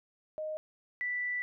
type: tone pair in turn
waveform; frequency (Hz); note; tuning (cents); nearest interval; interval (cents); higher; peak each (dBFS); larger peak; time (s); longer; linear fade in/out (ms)
sine; 620 / 1972.9; D#5 / B6; -6 / -2; octave + minor sixth; 2004; second; -34 / -31; second; 0.38-0.57 / 1.01-1.42; second; 0
effects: none